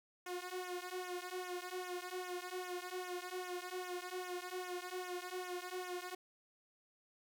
sawtooth tone with flanger, 362.1 Hz, F#4, 37 cents flat, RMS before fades -44 dBFS, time 0.26-6.15 s, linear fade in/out 5 ms, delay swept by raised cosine 0.22 to 3.12 ms, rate 2.5 Hz, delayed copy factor -1, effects none

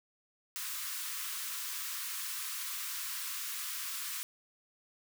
white high-pass noise, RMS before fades -39 dBFS, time 0.56-4.23 s, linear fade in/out 0 ms, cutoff 1000 Hz, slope 96 dB/octave, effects none

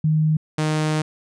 sine / sawtooth tone pair in turn, 155.56 / 154.57 Hz, D#3 / D#3, 0 / -11 cents, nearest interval unison, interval 11 cents, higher first, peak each -15 dBFS, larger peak neither, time 0.04-0.37 / 0.58-1.02 s, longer second, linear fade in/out 5 ms, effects resampled to 22050 Hz

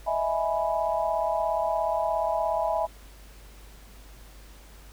sine chord, E major seventh, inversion third, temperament equal with one note detuned, 622.3 / 659.3 / 834.9 / 987.8 Hz, D#5 / E5 / G#5 / B5, 0 / 0 / +9 / 0 cents, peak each -31 / -27 / -29 / -31 dBFS, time 0.06-2.87 s, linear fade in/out 20 ms, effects added 50 Hz sine -47 dBFS peak until 4.92 s + pink hiss -53 dBFS RMS until 4.92 s

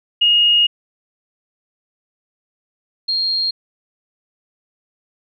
sine tone pair in turn, 2863 / 4228 Hz, F7 / C8, +42 / +17 cents, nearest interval perfect fifth, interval 675 cents, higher second, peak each -10 / -16 dBFS, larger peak first, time 0.21-0.67 / 3.08-3.51 s, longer first, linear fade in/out 10 ms, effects none

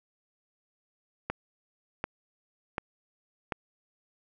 click train, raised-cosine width 0.5 ms, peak -15 dBFS, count 4, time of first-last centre 1.3-3.522 s, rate 1.35 Hz, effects none

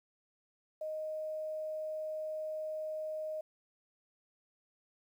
sine tone with quantisation, 622.3 Hz, D#5, in tune, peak -36 dBFS, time 0.81-3.41 s, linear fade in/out 5 ms, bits 11, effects none

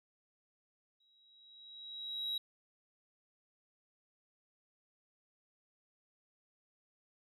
sine tone with exponential growth, 3853 Hz, B7, 44 cents flat, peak -31 dBFS, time 1-2.38 s, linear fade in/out 5 ms, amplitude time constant 300 ms, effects tanh soft clip ceiling -33 dBFS

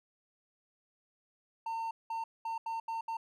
triangle tone bursts at uneven times, 907 Hz, A#5, 48 cents flat, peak -32 dBFS, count 6, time 1.66-1.91 / 2.1-2.24 / 2.45-2.58 / 2.66-2.8 / 2.88-3.01 / 3.08-3.17 s, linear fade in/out 5 ms, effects none

